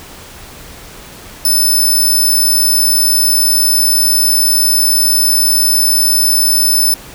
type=tone; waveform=5% pulse; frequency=5274 Hz; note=E8; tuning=in tune; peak=-3 dBFS; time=1.45-6.94 s; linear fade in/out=2 ms; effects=pink hiss -34 dBFS RMS until 7.14 s